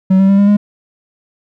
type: tone with pitch steps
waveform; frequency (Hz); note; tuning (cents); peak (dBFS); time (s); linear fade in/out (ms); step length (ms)
triangle; 189 / 193.08 / 197.25 / 201.5 / 205.9; F#3 / G3 / G3 / G3 / G#3; +37 / -26 / +11 / +48 / -15; -4; 0.1-0.57; 10; 94
effects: none